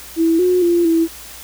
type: tone with pitch steps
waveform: sine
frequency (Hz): 328.8 / 362.1 / 344.6 / 329.3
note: E4 / F#4 / F4 / E4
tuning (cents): -4 / -37 / -23 / -2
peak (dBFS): -11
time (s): 0.16-1.08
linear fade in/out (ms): 50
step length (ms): 230
effects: added 60 Hz sine -45 dBFS peak until 1.43 s + white hiss -36 dBFS RMS until 1.43 s